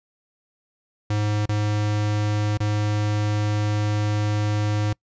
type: tone with dropouts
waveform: square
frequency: 105 Hz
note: G#2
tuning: 19 cents sharp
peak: -21 dBFS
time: 1.1-4.93 s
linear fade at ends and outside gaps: 5 ms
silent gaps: 1.458-1.49 / 2.574-2.602 s
effects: noise-tail reverb RT60 0.1 s tail -26 dB re dry + resampled to 16000 Hz